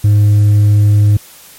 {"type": "tone with hard clipping", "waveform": "triangle", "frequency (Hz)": 103.83, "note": "G#2", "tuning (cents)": 0, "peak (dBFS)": -4, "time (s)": [0.04, 1.17], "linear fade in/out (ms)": 5, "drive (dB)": 1, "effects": ["white hiss -38 dBFS RMS until 1.58 s", "MP3 64 kbps"]}